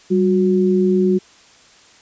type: tone pair together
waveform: sine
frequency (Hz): 193.35 / 365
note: G3 / F#4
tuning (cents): -24 / -24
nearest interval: major seventh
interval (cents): 1100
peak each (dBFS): -15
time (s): 0.1-1.19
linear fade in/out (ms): 20
effects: white hiss -48 dBFS RMS until 2.01 s + resampled to 16000 Hz